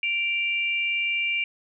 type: tone pair together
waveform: sine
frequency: 2349 / 2794 Hz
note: D7 / F7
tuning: 0 / 0 cents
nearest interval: minor third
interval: 300 cents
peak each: -24 / -28 dBFS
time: 0.03-1.44 s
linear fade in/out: 2 ms
effects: none